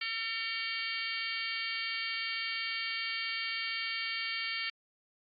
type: harmonic tone with a mistuned harmonic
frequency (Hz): 452.6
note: A4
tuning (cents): +49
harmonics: 3 / 4 / 5 / 6 / 7 / 8 / 9 / 10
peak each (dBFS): -45 / -42 / -37 / -42 / -41 / -49 / -48 / -41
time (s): 0.01-4.7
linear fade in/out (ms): 5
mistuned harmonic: 6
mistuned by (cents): +46
effects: AAC 32 kbps